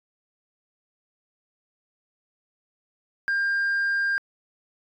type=tone pair in turn; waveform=sine; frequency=1600 / 1600 Hz; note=G6 / G6; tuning=+35 / +35 cents; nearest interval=unison; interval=0 cents; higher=neither; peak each=-19 dBFS; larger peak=neither; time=3.28-3.73 / 3.73-4.18 s; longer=neither; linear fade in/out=0 ms; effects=tanh soft clip ceiling -20 dBFS